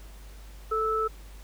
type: tone pair together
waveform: sine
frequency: 439.8 / 1311.5 Hz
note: A4 / E6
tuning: -1 / -9 cents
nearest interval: octave + perfect fifth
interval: 1892 cents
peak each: -28 / -26 dBFS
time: 0.71-1.08 s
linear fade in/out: 10 ms
effects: added 50 Hz sine -43 dBFS peak until 1.43 s + pink hiss -54 dBFS RMS until 1.43 s